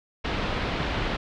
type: low-pass noise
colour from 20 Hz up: pink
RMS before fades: -28 dBFS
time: 0.24-1.17 s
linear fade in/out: 10 ms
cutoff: 3800 Hz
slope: 24 dB/octave
effects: none

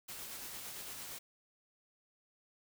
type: noise with tremolo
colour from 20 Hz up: white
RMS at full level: -45 dBFS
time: 0.08-1.19 s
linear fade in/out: 10 ms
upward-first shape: sine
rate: 8.8 Hz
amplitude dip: 25%
effects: none

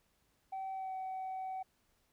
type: tone with pitch glide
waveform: sine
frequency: 767 to 756 Hz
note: G5 to F#5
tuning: -38 to +37 cents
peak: -36 dBFS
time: 0.52-1.63 s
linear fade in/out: 10 ms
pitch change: -25 cents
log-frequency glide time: 0.73-0.93 s
effects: tanh soft clip ceiling -36 dBFS + pink hiss -75 dBFS RMS until 2.12 s

